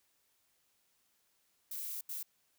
violet noise bursts at uneven times, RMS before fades -41 dBFS, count 2, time 1.71-2.01 / 2.09-2.23 s, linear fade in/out 5 ms, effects white hiss -75 dBFS RMS until 2.58 s

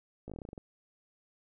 slowing click train, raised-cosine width 2 ms, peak -30 dBFS, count 11, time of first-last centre 0.28-0.578 s, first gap 17 ms, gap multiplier 1.12, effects none

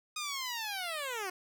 10% pulse linear sweep, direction down, 1247 to 354.9 Hz, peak -27 dBFS, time 0.16-1.3 s, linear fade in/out 5 ms, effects none

